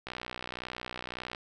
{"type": "click train", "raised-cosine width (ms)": 0.3, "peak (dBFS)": -21, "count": 80, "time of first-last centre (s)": [0.07, 1.348], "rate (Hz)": 61.8, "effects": []}